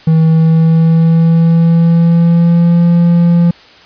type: tone with pitch glide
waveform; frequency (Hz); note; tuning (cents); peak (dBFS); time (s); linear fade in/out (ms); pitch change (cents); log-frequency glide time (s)
triangle; 160.8 to 171.35; E3 to F3; -43 to -33; -3; 0.07-3.51; 5; +110; 0.21-2.85
effects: white hiss -39 dBFS RMS until 3.85 s + resampled to 11025 Hz